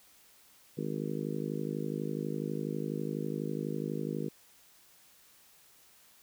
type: harmonic tone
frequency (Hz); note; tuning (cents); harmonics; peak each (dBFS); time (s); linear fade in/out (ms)
52.1; G#1; +6; 3 / 4 / 5 / 6 / 7 / 8 / 9; -38 / -39 / -40 / -41 / -41 / -42 / -43; 0.77-4.29; 10
effects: white hiss -61 dBFS RMS until 6.22 s